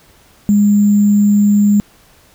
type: tone with sample-and-hold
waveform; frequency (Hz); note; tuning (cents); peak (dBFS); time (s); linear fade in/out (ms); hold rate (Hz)
sine; 205.3; G#3; -20; -7; 0.49-1.8; 0; 7350
effects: pink hiss -48 dBFS RMS until 2.34 s